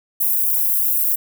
white high-pass noise, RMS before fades -18 dBFS, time 0.2-1.16 s, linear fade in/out 10 ms, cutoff 12000 Hz, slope 24 dB/octave, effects none

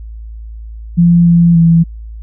sine tone with pitch steps, 171.9 / 170.6 / 166.6 Hz, F3 / F3 / E3, -27 / -40 / +19 cents, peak -4 dBFS, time 0.97-1.84 s, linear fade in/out 20 ms, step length 290 ms, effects added 55 Hz sine -25 dBFS peak until 2.22 s

